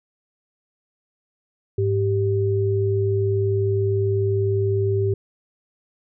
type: tone pair together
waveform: sine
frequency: 103.5 / 390.8 Hz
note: G#2 / G4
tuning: -5 / -5 cents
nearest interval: octave + major seventh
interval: 2300 cents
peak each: -20 / -21 dBFS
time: 1.78-5.14 s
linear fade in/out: 5 ms
effects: none